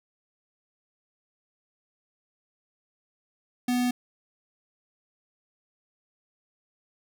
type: tone with notch filter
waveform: square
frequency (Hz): 247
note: B3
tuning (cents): 0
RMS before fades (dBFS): -25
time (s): 3.68-3.91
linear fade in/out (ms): 5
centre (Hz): 1100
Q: 1.9
effects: none